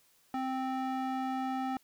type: tone with band-pass filter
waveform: square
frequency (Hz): 261.6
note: C4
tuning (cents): 0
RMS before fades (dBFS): -34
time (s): 0.34-1.77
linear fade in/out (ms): 2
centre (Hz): 740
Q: 1.1
effects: white hiss -67 dBFS RMS until 1.83 s